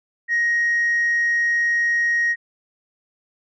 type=tone; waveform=sine; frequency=1879 Hz; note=A#6; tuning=13 cents sharp; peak=-15 dBFS; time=0.28-2.36 s; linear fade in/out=50 ms; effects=tanh soft clip ceiling -14 dBFS